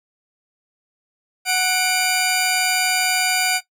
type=tone pair together; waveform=15% pulse; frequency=740 / 2373 Hz; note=F#5 / D7; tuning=0 / +17 cents; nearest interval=octave + minor sixth; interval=2017 cents; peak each=-13 dBFS; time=1.45-3.61 s; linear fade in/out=50 ms; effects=noise-tail reverb RT60 0.1 s tail -17 dB re dry